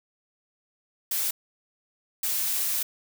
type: noise bursts at uneven times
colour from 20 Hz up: blue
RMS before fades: -27 dBFS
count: 2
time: 1.11-1.31 / 2.23-2.83 s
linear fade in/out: 5 ms
effects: none